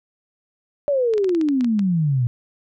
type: exponential sweep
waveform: sine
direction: down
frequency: 590 to 117.1 Hz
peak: -16 dBFS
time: 0.88-2.27 s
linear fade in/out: 0 ms
type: clicks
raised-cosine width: 0.2 ms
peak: -18 dBFS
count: 10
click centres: 1.137 / 1.18 / 1.244 / 1.293 / 1.349 / 1.413 / 1.487 / 1.609 / 1.645 / 1.793 s
effects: none